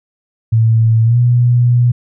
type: tone with pitch glide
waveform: sine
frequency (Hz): 112.8 to 121.6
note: A2 to B2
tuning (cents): +44 to -26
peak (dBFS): -7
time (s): 0.52-1.92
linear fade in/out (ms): 10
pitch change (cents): +130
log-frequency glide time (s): 1.04-1.18
effects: none